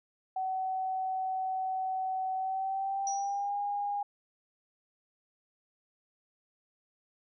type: tone with pitch glide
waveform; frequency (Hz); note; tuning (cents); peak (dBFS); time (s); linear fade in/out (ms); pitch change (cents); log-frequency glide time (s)
sine; 755 to 813.9; F#5 to G#5; +35 to -35; -30; 0.36-4.03; 5; +130; 2.35-3.6
type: tone with exponential decay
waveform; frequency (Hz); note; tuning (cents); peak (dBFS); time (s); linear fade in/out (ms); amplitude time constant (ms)
sine; 5810; F#8; -32; -32; 3.07-3.49; 1; 90
effects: none